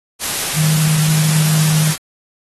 sine tone in noise, 155.56 Hz, D#3, in tune, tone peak -12 dBFS, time 0.54-1.94 s, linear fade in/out 50 ms, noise white, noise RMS -20 dBFS, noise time 0.19-1.98 s, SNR +5 dB, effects AAC 32 kbps

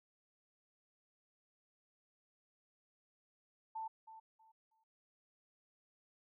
sine tone with echo, 887 Hz, A5, 14 cents sharp, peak -40 dBFS, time 3.75-3.88 s, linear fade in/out 10 ms, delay 320 ms, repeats 3, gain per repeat -12 dB, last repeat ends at 4.84 s, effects none

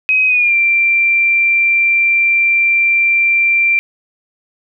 sine tone with pitch glide, 2529 to 2360 Hz, D#7 to D7, +28 to +8 cents, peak -9 dBFS, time 0.09-3.79 s, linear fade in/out 0 ms, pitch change -120 cents, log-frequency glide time 0.27-0.55 s, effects none

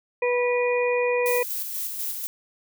harmonic tone, 489.2 Hz, B4, 16 cents flat, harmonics 1 / 2 / 4 / 5, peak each -21 / -30 / -33 / -29 dBFS, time 0.22-1.43 s, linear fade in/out 5 ms
violet noise with tremolo, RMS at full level -29 dBFS, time 1.26-2.27 s, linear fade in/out 0 ms, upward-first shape square, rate 4.1 Hz, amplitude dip 35%
effects none

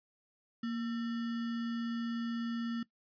sine tone with sample-and-hold, 233.1 Hz, A#3, in tune, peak -33 dBFS, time 0.63-2.83 s, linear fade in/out 5 ms, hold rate 1575 Hz, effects noise-tail reverb RT60 0.1 s tail -19 dB re dry + resampled to 11025 Hz

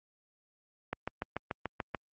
click train, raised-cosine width 0.5 ms, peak -18 dBFS, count 8, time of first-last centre 0.93-1.947 s, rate 6.88 Hz, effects high-pass 60 Hz 12 dB/octave + Opus 48 kbps

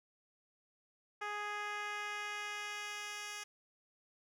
10% pulse tone with band-pass filter sweep, 415.3 Hz, G#4, in tune, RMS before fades -42 dBFS, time 1.21-3.44 s, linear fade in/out 10 ms, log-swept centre 1200 to 5000 Hz, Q 0.74, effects none

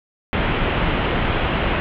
pink low-pass noise, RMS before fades -20 dBFS, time 0.33-1.8 s, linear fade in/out 0 ms, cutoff 3200 Hz, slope 48 dB/octave, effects none

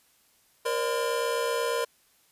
square tone cluster, 471.8 / 540 / 598 / 1020 Hz, A#4 / C#5 / D5 / C6, +21 / -45 / +31 / -44 cents, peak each -29 / -35 / -35 / -33 dBFS, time 0.65-1.85 s, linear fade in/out 10 ms, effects white hiss -64 dBFS RMS until 2.31 s + resampled to 32000 Hz

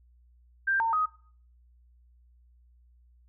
sine tone with pitch steps, 1581 / 909 / 1255 Hz, G6 / A#5 / D#6, +14 / -44 / +15 cents, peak -23 dBFS, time 0.67-1.06 s, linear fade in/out 10 ms, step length 130 ms, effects noise-tail reverb RT60 0.5 s tail -19 dB re dry + added 60 Hz sine -57 dBFS peak until 3.28 s

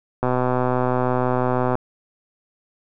click train, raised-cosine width 1 ms, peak -7 dBFS, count 193, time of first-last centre 0.23-1.754 s, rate 126 Hz, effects none

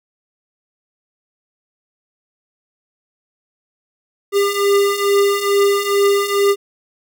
square beating tone pair, 399.9 / 402.2 Hz, G4 / G4, +35 / +44 cents, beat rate 2.3 Hz, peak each -19 / -15 dBFS, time 4.32-6.56 s, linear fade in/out 50 ms, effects none

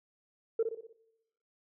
sine tone with echo, 452.2 Hz, A4, 47 cents sharp, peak -23 dBFS, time 0.59-0.63 s, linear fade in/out 5 ms, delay 60 ms, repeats 5, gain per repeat -6 dB, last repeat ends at 0.93 s, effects noise-tail reverb RT60 0.9 s tail -20 dB re dry + tanh soft clip ceiling -21 dBFS

